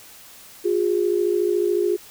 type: tone pair together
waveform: sine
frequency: 356.1 / 410 Hz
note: F4 / G#4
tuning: +34 / -22 cents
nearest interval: major second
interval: 244 cents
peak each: -20 / -21 dBFS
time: 0.64-1.97 s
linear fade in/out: 20 ms
effects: white hiss -45 dBFS RMS until 2.1 s